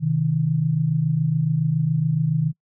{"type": "tone pair together", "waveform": "sine", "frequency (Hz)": [130.81, 157.96], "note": ["C3", "D#3"], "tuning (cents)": [0, 26], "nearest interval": "minor third", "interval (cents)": 326, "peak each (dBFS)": [-23, -19], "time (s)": [0, 2.53], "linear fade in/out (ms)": 50, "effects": ["noise-tail reverb RT60 0.1 s tail -24 dB re dry"]}